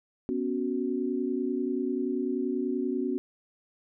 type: chord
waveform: sine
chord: B suspended second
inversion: none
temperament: equal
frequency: 246.9 / 277.2 / 370 Hz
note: B3 / C#4 / F#4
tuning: 0 / 0 / 0 cents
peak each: -31 dBFS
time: 0.29-3.18 s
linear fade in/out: 0 ms
effects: none